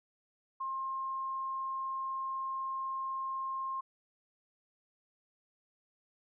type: tone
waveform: sine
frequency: 1064 Hz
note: C6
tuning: 29 cents sharp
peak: -34 dBFS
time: 0.6-3.81 s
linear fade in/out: 10 ms
effects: none